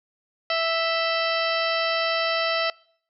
harmonic tone with a mistuned harmonic, 659.3 Hz, E5, in tune, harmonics 1 / 2 / 3 / 4 / 5 / 6 / 7 / 8, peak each -25 / -28 / -30 / -31 / -32 / -33 / -33 / -34 dBFS, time 0.5-2.7 s, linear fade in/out 2 ms, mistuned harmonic 5, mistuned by -91 cents, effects noise-tail reverb RT60 0.6 s tail -25 dB re dry

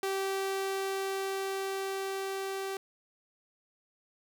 sawtooth tone with level ramp, 387.8 Hz, G4, 19 cents flat, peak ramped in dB -26 to -30 dBFS, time 0.03-2.77 s, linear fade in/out 2 ms, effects none

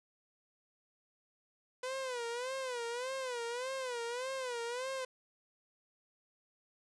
sawtooth tone with vibrato, 498.5 Hz, B4, 16 cents sharp, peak -33 dBFS, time 1.83-5.05 s, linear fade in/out 5 ms, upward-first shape sine, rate 1.7 Hz, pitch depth 120 cents each way, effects resampled to 22050 Hz + 10-bit

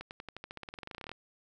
accelerating click train, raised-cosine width 0.3 ms, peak -26 dBFS, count 22, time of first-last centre 0.01-1.116 s, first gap 99 ms, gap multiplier 0.93, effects none

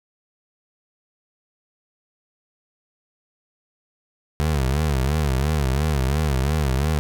25% pulse tone with vibrato, 71 Hz, C#2, 42 cents sharp, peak -15 dBFS, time 4.4-6.99 s, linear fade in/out 0 ms, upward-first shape sine, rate 2.9 Hz, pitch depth 180 cents each way, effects none

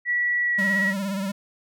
sine tone with pitch glide, 1942 to 1919.7 Hz, B6 to B6, -30 to -50 cents, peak -20 dBFS, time 0.05-0.94 s, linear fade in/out 50 ms, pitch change -20 cents, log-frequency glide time 0.43-0.62 s
square tone with vibrato, 196 Hz, G3, in tune, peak -26 dBFS, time 0.58-1.32 s, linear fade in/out 10 ms, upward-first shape sine, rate 17 Hz, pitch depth 64 cents each way
effects none

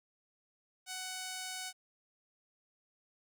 5% pulse tone, 745 Hz, F#5, 12 cents sharp, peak -28 dBFS, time 0.86-1.73 s, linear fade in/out 50 ms, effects none

